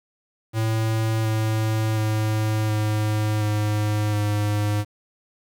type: tone with pitch steps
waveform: square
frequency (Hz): 111.1 / 109.7 / 108.31 / 106.94 / 105.59 / 104.26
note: A2 / A2 / A2 / A2 / G#2 / G#2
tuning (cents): +17 / -5 / -27 / -49 / +29 / +7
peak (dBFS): -21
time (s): 0.53-4.85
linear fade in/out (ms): 50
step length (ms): 720
effects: 8-bit